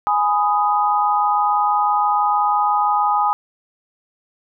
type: chord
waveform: sine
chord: G# minor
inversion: none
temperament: just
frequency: 830.6 / 996.7 / 1245.9 Hz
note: G#5 / B5 / D#6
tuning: 0 / +16 / +2 cents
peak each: -17 / -22 / -19 dBFS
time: 0.07-3.33 s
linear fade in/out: 0 ms
effects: none